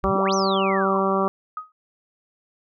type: exponential two-way sweep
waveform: sine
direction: up then down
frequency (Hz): 32.86 to 6272 to 905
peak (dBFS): -28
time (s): 0.03-1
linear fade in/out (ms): 10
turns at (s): 0.34
type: harmonic tone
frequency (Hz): 193.4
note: G3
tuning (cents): -23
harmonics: 1 / 2 / 3 / 4 / 5 / 6 / 7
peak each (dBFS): -25 / -24 / -26 / -28 / -30 / -24 / -34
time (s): 0.04-1.28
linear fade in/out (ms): 0
type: tone with exponential decay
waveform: sine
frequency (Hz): 1255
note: D#6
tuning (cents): +15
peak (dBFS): -24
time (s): 1.57-1.72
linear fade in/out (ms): 2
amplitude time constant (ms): 32
effects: none